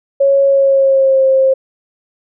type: tone with pitch glide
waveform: sine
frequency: 552 to 531.4 Hz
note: C#5 to C5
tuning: -7 to +27 cents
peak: -7 dBFS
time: 0.2-1.54 s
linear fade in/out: 10 ms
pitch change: -66 cents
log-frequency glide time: 0.45-1.24 s
effects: none